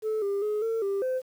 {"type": "tone with pitch steps", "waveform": "sine", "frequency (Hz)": [434.8, 399.6, 422.2, 452, 395.6, 515], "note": ["A4", "G4", "G#4", "A4", "G4", "C5"], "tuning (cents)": [-21, 33, 29, 47, 16, -28], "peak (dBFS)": -23, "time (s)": [0.02, 1.22], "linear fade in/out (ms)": 50, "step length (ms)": 200, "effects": ["tanh soft clip ceiling -24 dBFS", "9-bit"]}